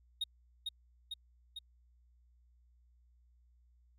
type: tone with echo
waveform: triangle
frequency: 3729 Hz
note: A#7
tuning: in tune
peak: -31 dBFS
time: 0.21-0.24 s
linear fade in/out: 5 ms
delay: 450 ms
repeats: 3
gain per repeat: -3 dB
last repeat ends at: 1.59 s
effects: added 60 Hz sine -64 dBFS peak until 3.98 s